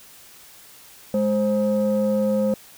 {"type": "tone pair together", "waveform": "sine", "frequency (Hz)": [209, 526.6], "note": ["G#3", "C5"], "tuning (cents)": [11, 11], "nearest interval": "octave + major third", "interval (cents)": 1600, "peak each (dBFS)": -19, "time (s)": [1.14, 2.54], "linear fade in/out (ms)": 2, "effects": ["tanh soft clip ceiling -14 dBFS", "white hiss -47 dBFS RMS until 2.77 s"]}